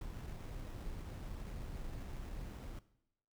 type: noise with sample-and-hold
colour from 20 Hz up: brown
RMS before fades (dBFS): -45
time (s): 0.01-2.79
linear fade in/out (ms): 2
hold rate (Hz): 4410
effects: noise-tail reverb RT60 0.8 s tail -17 dB re dry